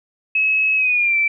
sine tone with pitch glide, 2573 to 2332 Hz, E7 to D7, -43 to -13 cents, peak -14 dBFS, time 0.35-1.28 s, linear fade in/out 5 ms, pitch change -170 cents, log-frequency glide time 0.76-1.17 s, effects none

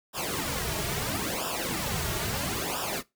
pink noise with flanger, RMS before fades -31 dBFS, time 0.13-3.03 s, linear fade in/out 50 ms, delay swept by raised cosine 0.47 to 3.97 ms, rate 0.75 Hz, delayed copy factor -0.9, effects noise-tail reverb RT60 0.2 s tail -20 dB re dry

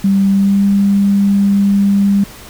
sine tone with pitch glide, 196 to 199.54 Hz, G3 to G3, 0 to +31 cents, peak -8 dBFS, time 0.04-2.24 s, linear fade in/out 5 ms, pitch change +31 cents, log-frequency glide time 0.3-0.65 s, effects pink hiss -35 dBFS RMS until 2.49 s

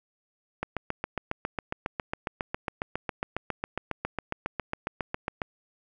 click train, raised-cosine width 0.5 ms, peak -14 dBFS, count 36, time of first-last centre 0.63-5.418 s, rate 7.31 Hz, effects none

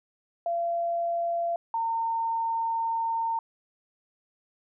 sine tone pair in turn, 683 / 911.7 Hz, F5 / A#5, -39 / -39 cents, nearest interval perfect fourth, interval 500 cents, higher second, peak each -25 dBFS, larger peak neither, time 0.46-1.56 / 1.74-3.39 s, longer second, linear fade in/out 2 ms, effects none

